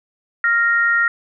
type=tone pair together; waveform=sine; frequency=1396.9 / 1864.7 Hz; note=F6 / A#6; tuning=0 / 0 cents; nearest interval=perfect fourth; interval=500 cents; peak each=-16 dBFS; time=0.44-1.08 s; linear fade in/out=2 ms; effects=none